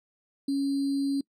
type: tone with sample-and-hold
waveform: sine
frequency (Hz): 277.2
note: C#4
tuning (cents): 0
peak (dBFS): -24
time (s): 0.48-1.21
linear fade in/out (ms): 5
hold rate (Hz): 4410
effects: noise-tail reverb RT60 0.1 s tail -24 dB re dry + low-pass 9000 Hz 12 dB/octave